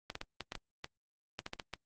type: clicks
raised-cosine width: 0.2 ms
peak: -21 dBFS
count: 12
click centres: 0.101 / 0.154 / 0.214 / 0.407 / 0.521 / 0.553 / 0.844 / 1.391 / 1.464 / 1.534 / 1.598 / 1.737 s
effects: Opus 24 kbps